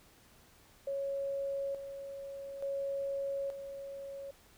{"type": "tone with tremolo", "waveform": "sine", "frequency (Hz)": 553, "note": "C#5", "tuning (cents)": -4, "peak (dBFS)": -33, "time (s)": [0.87, 4.31], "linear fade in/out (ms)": 5, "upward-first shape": "square", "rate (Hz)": 0.57, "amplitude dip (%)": 60, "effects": ["pink hiss -62 dBFS RMS until 4.57 s"]}